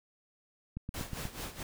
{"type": "click train", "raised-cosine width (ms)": 5, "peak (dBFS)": -25, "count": 5, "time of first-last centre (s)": [0.77, 1.254], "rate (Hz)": 8.27}
{"type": "noise with tremolo", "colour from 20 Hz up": "pink", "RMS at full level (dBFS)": -39, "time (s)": [0.94, 1.63], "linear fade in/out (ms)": 2, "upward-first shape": "sine", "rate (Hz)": 4.6, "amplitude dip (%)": 75}
{"effects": []}